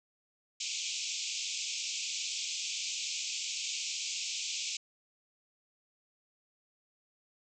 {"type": "band-pass noise", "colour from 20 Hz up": "white", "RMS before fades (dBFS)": -37, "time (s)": [0.6, 4.77], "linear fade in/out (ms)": 5, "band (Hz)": [2300, 7500], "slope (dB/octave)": 96, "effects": []}